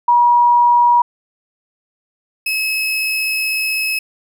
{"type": "tone pair in turn", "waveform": ["sine", "35% pulse"], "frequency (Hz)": [960, 2578], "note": ["B5", "E7"], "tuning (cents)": [-49, -39], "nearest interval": "octave + perfect fourth", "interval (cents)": 1710, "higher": "second", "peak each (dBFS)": [-8, -15], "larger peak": "first", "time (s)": [[0.08, 1.02], [2.46, 3.99]], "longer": "second", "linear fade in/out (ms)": 5, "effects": []}